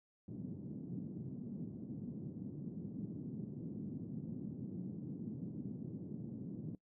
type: band-pass noise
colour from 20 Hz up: white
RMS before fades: -45 dBFS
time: 0.28-6.75 s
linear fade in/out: 2 ms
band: 130 to 250 Hz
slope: 24 dB/octave
effects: noise-tail reverb RT60 0.1 s tail -21 dB re dry